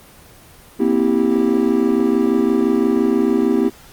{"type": "chord", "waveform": "triangle", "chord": "C dominant seventh", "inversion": "third", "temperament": "just", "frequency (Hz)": [235.5, 261.6, 327, 392.4], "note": ["Bb3", "C4", "E4", "G4"], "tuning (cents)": [18, 0, -14, 2], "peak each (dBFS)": -17, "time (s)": [0.79, 3.7], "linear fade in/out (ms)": 20, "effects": ["pink hiss -44 dBFS RMS until 3.92 s", "Opus 24 kbps"]}